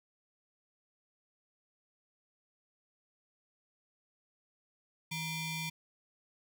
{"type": "ring-modulated tone", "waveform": "sawtooth", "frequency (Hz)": 1108.7, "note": "C#6", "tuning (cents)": 0, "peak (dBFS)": -29, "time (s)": [5.11, 5.7], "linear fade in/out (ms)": 10, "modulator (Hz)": 1270, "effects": []}